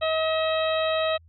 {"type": "harmonic tone with a mistuned harmonic", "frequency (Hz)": 637, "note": "D#5", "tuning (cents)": 41, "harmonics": [1, 2, 3, 4, 5, 6], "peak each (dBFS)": [-23, -30, -35, -34, -36, -33], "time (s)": [0.01, 1.18], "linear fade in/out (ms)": 20, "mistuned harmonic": 4, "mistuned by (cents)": 24, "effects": ["added 82 Hz sine -51 dBFS peak until 1.28 s"]}